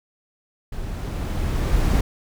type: noise with level ramp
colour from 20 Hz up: brown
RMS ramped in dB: -31 to -17 dBFS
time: 0.72-2.01 s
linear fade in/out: 5 ms
effects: none